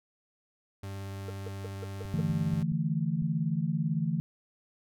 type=tone with vibrato; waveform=40% pulse; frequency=98 Hz; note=G2; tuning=in tune; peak=-36 dBFS; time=0.83-2.63 s; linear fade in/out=5 ms; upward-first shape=triangle; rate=17 Hz; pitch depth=10 cents each way
type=tone bursts; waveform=triangle; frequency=452.5 Hz; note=A4; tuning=48 cents sharp; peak=-34 dBFS; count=6; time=1.28-2.206 s; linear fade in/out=5 ms; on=21 ms; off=160 ms
type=clicks; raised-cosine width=5 ms; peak=-30 dBFS; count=5; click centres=2.053 / 2.299 / 2.535 / 2.719 / 3.222 s
type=chord; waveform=sine; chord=D suspended second; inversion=none; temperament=equal; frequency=146.83 / 164.81 / 220 Hz; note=D3 / E3 / A3; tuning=0 / 0 / 0 cents; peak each=-32 / -29 / -34 dBFS; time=2.14-4.2 s; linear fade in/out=0 ms
effects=none